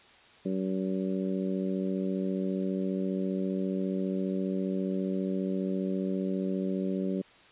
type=harmonic tone; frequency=94.8 Hz; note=F#2; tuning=43 cents sharp; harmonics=2 / 3 / 4 / 5 / 6; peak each=-30 / -35 / -35 / -41 / -40 dBFS; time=0.45-7.22 s; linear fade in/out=10 ms; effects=white hiss -56 dBFS RMS until 7.51 s + resampled to 8000 Hz